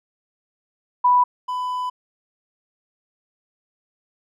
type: tone pair in turn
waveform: sine / triangle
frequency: 987.8 / 999.3 Hz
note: B5 / B5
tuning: 0 / +20 cents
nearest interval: unison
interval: 20 cents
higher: second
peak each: -12 / -21 dBFS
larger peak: first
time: 1.04-1.24 / 1.48-1.9 s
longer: second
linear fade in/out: 10 ms
effects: none